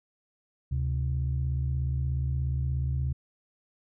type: tone pair together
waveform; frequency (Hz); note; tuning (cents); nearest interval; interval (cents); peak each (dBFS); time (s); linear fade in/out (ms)
sine; 73.08 / 129.9; D2 / C3; -8 / -12; minor seventh; 996; -27 / -28; 0.71-3.13; 10
effects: tanh soft clip ceiling -20 dBFS